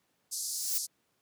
pink band-pass noise, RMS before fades -36 dBFS, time 0.31-0.87 s, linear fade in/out 20 ms, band 4700 to 12000 Hz, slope 48 dB/octave
violet noise with exponential growth, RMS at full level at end -29 dBFS, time 0.32-0.78 s, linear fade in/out 1 ms, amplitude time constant 100 ms
effects pink hiss -74 dBFS RMS until 1.21 s + high-pass 150 Hz 12 dB/octave

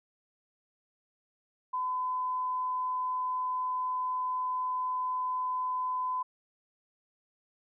sine tone, 1012 Hz, B5, 42 cents sharp, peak -29 dBFS, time 1.73-6.23 s, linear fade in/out 10 ms, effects none

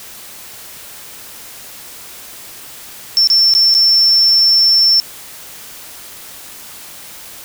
sine tone with dropouts, 5390 Hz, E8, 38 cents sharp, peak -6 dBFS, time 3.17-5 s, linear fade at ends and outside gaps 0 ms, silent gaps 3.273-3.301 / 3.538-3.55 / 3.741-3.749 s, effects tanh soft clip ceiling -4 dBFS + white hiss -34 dBFS RMS until 7.44 s

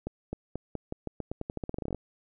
accelerating click train, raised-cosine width 2 ms, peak -20 dBFS, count 21, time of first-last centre 0.07-1.947 s, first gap 260 ms, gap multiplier 0.87, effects none

